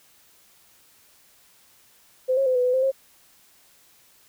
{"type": "tone with pitch steps", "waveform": "sine", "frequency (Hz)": [514, 542, 512, 496.5, 501, 521, 536], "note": ["C5", "C#5", "C5", "B4", "B4", "C5", "C5"], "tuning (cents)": [-31, -39, -38, 9, 25, -7, 42], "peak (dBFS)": -18, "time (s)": [2.28, 2.917], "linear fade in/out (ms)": 20, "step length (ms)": 91, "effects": ["white hiss -57 dBFS RMS until 4.28 s"]}